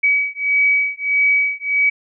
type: beating tone pair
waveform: sine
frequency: 2273 / 2274.6 Hz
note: C#7 / C#7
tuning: +43 / +44 cents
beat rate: 1.6 Hz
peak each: -17 dBFS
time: 0.03-1.9 s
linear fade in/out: 10 ms
effects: none